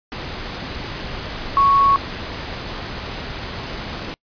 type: tone in noise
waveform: sine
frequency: 1108.7 Hz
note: C#6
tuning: in tune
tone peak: -11 dBFS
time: 1.57-1.96 s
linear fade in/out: 0 ms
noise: pink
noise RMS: -29 dBFS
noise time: 0.12-4.14 s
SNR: +15 dB
effects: noise-tail reverb RT60 0.1 s tail -26 dB re dry + resampled to 11025 Hz